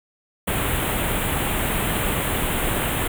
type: band-stop noise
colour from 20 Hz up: pink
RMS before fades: -23 dBFS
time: 0.47-3.08 s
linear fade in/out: 10 ms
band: 3500 to 8000 Hz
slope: 48 dB/octave
effects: none